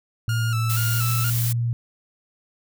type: tone with pitch glide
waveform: sine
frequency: 113.4 to 118.15 Hz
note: A#2 to A#2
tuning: -47 to +24 cents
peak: -20 dBFS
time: 0.28-1.73 s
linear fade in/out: 0 ms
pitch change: +71 cents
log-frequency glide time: 0.85-1.1 s
type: tone with vibrato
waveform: sawtooth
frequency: 1367 Hz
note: F6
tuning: 37 cents flat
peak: -25 dBFS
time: 0.29-1.3 s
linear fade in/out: 2 ms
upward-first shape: square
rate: 2.1 Hz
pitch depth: 62 cents each way
type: noise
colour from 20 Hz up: blue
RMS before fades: -28 dBFS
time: 0.69-1.53 s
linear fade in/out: 10 ms
effects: none